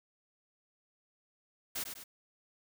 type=noise with echo; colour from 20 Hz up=white; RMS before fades=-37 dBFS; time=1.75-1.84 s; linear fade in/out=10 ms; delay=100 ms; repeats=2; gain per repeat=-6 dB; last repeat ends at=2.04 s; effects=none